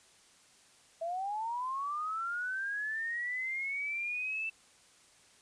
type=linear sweep; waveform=sine; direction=up; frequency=649 to 2664 Hz; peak=-33 dBFS; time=1.01-4.5 s; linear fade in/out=10 ms; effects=white hiss -62 dBFS RMS until 5.41 s + resampled to 22050 Hz

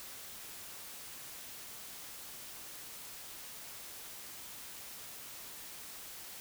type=silence; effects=white hiss -48 dBFS RMS until 6.4 s

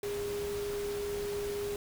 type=tone in noise; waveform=sine; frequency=408.3 Hz; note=G#4; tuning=29 cents flat; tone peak=-33 dBFS; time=0.03-1.76 s; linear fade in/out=2 ms; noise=pink; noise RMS=-43 dBFS; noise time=0.03-1.76 s; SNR=+7 dB; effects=none

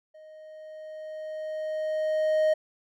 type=tone with level ramp; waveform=triangle; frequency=622.3 Hz; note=D#5; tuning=in tune; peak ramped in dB=-45 to -17 dBFS; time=0.14-2.54 s; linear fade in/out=10 ms; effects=none

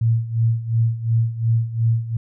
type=tone with tremolo; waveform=sine; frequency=114.5 Hz; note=A#2; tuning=31 cents flat; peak=-13 dBFS; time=0.01-2.17 s; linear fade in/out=5 ms; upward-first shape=sine; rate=2.8 Hz; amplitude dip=80%; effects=none

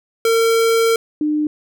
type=tone pair in turn; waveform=square / sine; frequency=455.6 / 301.7 Hz; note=A#4 / D4; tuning=-40 / +47 cents; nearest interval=perfect fifth; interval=713 cents; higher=first; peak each=-13 / -15 dBFS; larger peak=first; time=0.25-0.96 / 1.21-1.47 s; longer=first; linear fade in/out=2 ms; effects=none

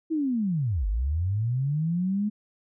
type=linear two-way sweep; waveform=sine; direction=down then up; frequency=329.6 to 46.25 to 213.8 Hz; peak=-23 dBFS; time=0.1-2.3 s; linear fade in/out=20 ms; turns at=0.87 s; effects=none

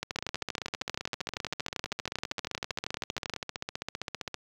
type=two click trains; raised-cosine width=0.2 ms; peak=-16 / -14 dBFS; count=65 / 43; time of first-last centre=0.16-4.343 / 0.03-3.337 s; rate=15.3 / 12.7 Hz; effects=high-pass 60 Hz 12 dB/octave + 9-bit

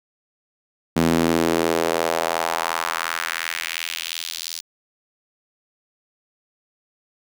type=tone with high-pass filter sweep; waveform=sawtooth; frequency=82.8 Hz; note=E2; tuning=8 cents sharp; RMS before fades=-23 dBFS; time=0.96-4.61 s; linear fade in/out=10 ms; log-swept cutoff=210 to 4900 Hz; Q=1.8; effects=none

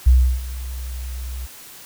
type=tone with ADSR envelope; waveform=sine; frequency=63 Hz; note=B1; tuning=35 cents sharp; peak=-7 dBFS; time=0.06-1.47 s; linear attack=12 ms; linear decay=330 ms; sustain=-19 dB; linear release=21 ms; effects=white hiss -41 dBFS RMS until 1.85 s

